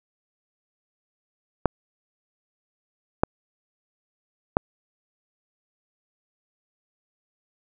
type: clicks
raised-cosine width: 1 ms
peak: -3 dBFS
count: 3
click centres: 1.657 / 3.235 / 4.569 s
effects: none

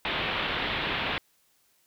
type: low-pass noise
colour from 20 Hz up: white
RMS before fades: -30 dBFS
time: 0.05-1.18 s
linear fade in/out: 0 ms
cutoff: 3600 Hz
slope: 48 dB/octave
effects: white hiss -67 dBFS RMS until 1.86 s

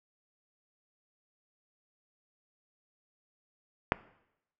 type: click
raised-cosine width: 0.5 ms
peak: -7 dBFS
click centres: 3.921 s
effects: noise-tail reverb RT60 0.8 s tail -20 dB re dry

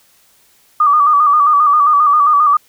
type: tone with vibrato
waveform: sine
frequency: 1184 Hz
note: D6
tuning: 14 cents sharp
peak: -7 dBFS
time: 0.8-2.57 s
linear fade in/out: 5 ms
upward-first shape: square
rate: 7.5 Hz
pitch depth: 55 cents each way
effects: white hiss -52 dBFS RMS until 2.68 s

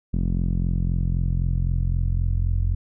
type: tone with low-pass filter sweep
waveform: sawtooth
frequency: 43.89 Hz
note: F1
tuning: 9 cents sharp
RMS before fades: -22 dBFS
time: 0.13-2.75 s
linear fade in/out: 10 ms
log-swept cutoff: 210 to 91 Hz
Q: 2.1
effects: none

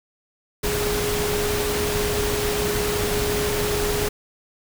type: tone in noise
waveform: sine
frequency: 415.3 Hz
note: G#4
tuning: in tune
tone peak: -24 dBFS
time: 0.63-4.09 s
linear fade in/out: 10 ms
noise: pink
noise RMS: -25 dBFS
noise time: 0.63-4.09 s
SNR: -2 dB
effects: none

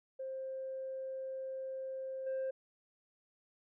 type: tone with level steps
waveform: sine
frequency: 528 Hz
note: C5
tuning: 16 cents sharp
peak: -38 / -32 dBFS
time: 0.19-2.51 s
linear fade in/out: 10 ms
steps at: 2.26 s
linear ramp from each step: 10 ms
effects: tanh soft clip ceiling -33 dBFS

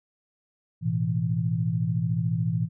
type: chord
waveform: sine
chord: A suspended second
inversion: none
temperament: just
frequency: 110 / 123.75 / 165 Hz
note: A2 / B2 / E3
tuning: 0 / +4 / +2 cents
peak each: -28 / -28 / -26 dBFS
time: 0.81-2.69 s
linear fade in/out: 50 ms
effects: none

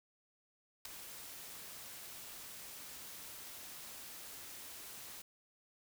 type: noise with ADSR envelope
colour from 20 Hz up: white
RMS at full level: -40 dBFS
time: 0.85-5.22 s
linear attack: 5 ms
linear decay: 4 ms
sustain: -10 dB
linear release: 6 ms
effects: none

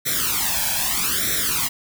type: noise with flanger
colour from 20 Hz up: white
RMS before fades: -22 dBFS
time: 0.05-1.69 s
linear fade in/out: 20 ms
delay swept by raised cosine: 0.52 to 1.25 ms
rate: 0.8 Hz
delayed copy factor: +1
effects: none

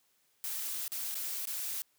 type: noise with dropouts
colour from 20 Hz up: blue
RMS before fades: -37 dBFS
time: 0.44-1.82 s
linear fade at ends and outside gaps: 0 ms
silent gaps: 0.879-0.919 / 1.145-1.153 / 1.454-1.472 s
effects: white hiss -72 dBFS RMS until 1.98 s + high-pass 80 Hz 12 dB/octave

